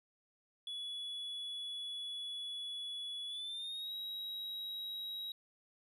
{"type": "tone with pitch glide", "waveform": "triangle", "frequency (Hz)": [3400, 3838], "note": ["G#7", "A#7"], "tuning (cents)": [40, 50], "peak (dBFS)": -39, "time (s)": [0.67, 5.32], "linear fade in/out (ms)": 2, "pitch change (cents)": 210, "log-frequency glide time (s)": [3.27, 3.92], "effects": []}